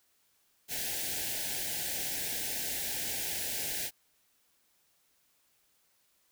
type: band-stop noise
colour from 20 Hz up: white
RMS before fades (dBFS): -35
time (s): 0.68-3.91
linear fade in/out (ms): 50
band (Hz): 880 to 1500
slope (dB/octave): 96
effects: white hiss -71 dBFS RMS until 6.31 s